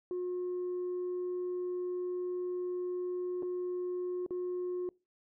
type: tone with dropouts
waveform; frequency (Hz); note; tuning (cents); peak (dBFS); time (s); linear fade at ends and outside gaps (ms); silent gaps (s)
sine; 360.1; F#4; -47; -31; 0.11-4.89; 1; 3.424-3.43 / 4.263-4.307
effects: noise-tail reverb RT60 0.3 s tail -26 dB re dry + tanh soft clip ceiling -31 dBFS